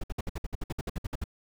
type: noise bursts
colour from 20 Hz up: brown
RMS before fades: -31 dBFS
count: 15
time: 0.01-1.241 s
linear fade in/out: 5 ms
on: 27 ms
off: 59 ms
effects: none